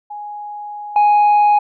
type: tone with level steps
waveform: sine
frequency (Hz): 831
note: G#5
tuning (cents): +1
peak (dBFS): -26 / -6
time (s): 0.1-1.59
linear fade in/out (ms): 10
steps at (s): 0.96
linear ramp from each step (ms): 2
effects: tanh soft clip ceiling -8 dBFS